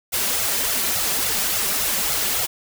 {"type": "noise with flanger", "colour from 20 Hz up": "white", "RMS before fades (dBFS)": -22, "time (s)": [0.12, 2.47], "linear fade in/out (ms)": 20, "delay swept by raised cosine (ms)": [1.4, 5.2], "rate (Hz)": 3.5, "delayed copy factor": 0.85, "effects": []}